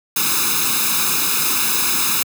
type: noise with comb filter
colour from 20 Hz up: white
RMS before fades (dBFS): -18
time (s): 0.16-2.23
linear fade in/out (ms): 5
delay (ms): 0.78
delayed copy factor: +0.95
effects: high-pass 150 Hz 12 dB/octave